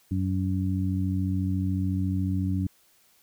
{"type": "harmonic tone", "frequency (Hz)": 94, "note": "F#2", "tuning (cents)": 28, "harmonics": [1, 2, 3], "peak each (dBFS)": [-26, -29, -31], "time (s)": [0.11, 2.67], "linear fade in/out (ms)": 5, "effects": ["white hiss -62 dBFS RMS until 3.22 s"]}